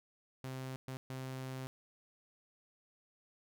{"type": "tone bursts at uneven times", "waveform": "sawtooth", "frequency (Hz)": 130.81, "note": "C3", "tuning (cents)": 0, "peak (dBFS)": -37, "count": 3, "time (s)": [[0.44, 0.76], [0.88, 0.97], [1.1, 1.67]], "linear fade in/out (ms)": 0, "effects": []}